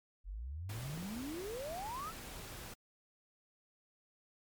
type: exponential sweep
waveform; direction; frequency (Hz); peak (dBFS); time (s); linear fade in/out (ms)
sine; up; 42.67 to 1396.9; -40; 0.24-2.13; 50
type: noise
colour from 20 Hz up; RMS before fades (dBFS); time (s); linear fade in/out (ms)
pink; -48; 0.69-2.74; 5
type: clicks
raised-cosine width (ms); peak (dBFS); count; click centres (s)
2; -34; 2; 0.975 / 1.027
effects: MP3 96 kbps